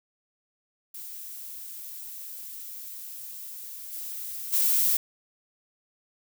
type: noise with level steps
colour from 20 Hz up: violet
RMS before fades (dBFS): -40 / -36 / -23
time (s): 0.94-4.97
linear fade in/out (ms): 5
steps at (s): 3.92 / 4.52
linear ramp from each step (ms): 20
effects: none